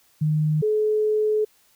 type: tone pair in turn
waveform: sine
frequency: 153.4 / 428 Hz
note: D#3 / A4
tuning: -24 / -48 cents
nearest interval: octave + tritone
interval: 1776 cents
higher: second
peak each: -18 dBFS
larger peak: neither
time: 0.21-0.62 / 0.62-1.45 s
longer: second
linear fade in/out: 10 ms
effects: white hiss -60 dBFS RMS until 1.75 s